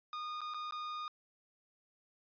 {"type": "tone with dropouts", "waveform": "45% pulse", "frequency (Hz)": 1226, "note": "D#6", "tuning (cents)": -26, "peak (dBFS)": -39, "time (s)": [0.13, 1.08], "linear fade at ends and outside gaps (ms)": 1, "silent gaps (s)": [[0.407, 0.415], [0.538, 0.544], [0.709, 0.723]], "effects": ["resampled to 11025 Hz"]}